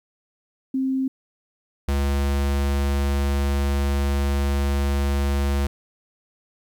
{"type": "tone pair in turn", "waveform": ["sine", "square"], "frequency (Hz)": [264.3, 70], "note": ["C4", "C#2"], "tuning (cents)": [18, 18], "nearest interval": "octave + major seventh", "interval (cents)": 2300, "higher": "first", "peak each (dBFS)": -20, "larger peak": "neither", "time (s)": [[0.74, 1.08], [1.88, 5.67]], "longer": "second", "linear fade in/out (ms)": 5, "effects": ["10-bit"]}